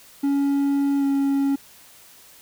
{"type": "tone with pitch glide", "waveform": "triangle", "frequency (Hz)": [280.2, 276.8], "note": ["C#4", "C#4"], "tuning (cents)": [19, -2], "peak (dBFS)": -16, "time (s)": [0.23, 1.56], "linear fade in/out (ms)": 10, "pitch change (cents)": -21, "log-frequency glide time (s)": [0.99, 1.04], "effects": ["white hiss -49 dBFS RMS until 2.41 s"]}